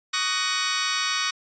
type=chord; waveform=15% pulse; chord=D# minor seventh; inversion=third; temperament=just; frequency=1120.1 / 1244.5 / 1493.4 / 1866.8 Hz; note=C#6 / D#6 / F#6 / A#6; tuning=+18 / 0 / +16 / +2 cents; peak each=-23 dBFS; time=0.13-1.31 s; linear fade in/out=10 ms; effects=resampled to 16000 Hz